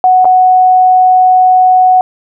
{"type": "tone with dropouts", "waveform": "sine", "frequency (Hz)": 740, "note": "F#5", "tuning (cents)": 0, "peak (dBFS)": -3, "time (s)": [0.04, 2.01], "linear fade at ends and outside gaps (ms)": 1, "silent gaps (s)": [0.246, 0.253], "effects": []}